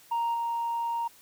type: tone with level steps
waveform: sine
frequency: 932.3 Hz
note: A#5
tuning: in tune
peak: -23 / -26 dBFS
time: 0.11-1.08 s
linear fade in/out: 10 ms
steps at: 0.34 s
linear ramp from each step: 5 ms
effects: tanh soft clip ceiling -24 dBFS + white hiss -56 dBFS RMS until 1.21 s